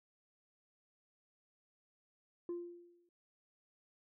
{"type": "tone with exponential decay", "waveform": "sine", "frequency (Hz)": 347.4, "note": "F4", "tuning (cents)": -9, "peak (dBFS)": -34, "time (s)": [2.49, 3.09], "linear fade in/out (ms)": 2, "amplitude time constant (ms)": 130, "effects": ["tanh soft clip ceiling -36 dBFS"]}